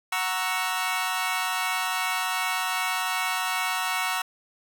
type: chord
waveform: 20% pulse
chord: F# dominant seventh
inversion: none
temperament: equal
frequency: 740 / 932.3 / 1108.7 / 1318.5 Hz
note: F#5 / A#5 / C#6 / E6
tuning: 0 / 0 / 0 / 0 cents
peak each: -26 dBFS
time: 0.12-4.22 s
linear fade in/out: 5 ms
effects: none